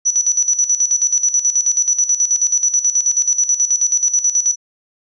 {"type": "tone with tremolo", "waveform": "sine", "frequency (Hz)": 5920, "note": "F#8", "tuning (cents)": 0, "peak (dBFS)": -9, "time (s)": [0.05, 4.56], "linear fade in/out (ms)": 20, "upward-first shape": "square", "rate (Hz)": 9.3, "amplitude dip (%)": 75, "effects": ["tanh soft clip ceiling -7 dBFS", "resampled to 16000 Hz"]}